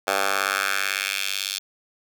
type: tone with high-pass filter sweep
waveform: 10% pulse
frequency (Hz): 98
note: G2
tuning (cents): 0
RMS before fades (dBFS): -25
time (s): 0.07-1.59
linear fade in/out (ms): 10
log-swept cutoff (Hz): 780 to 3900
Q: 1.7
effects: none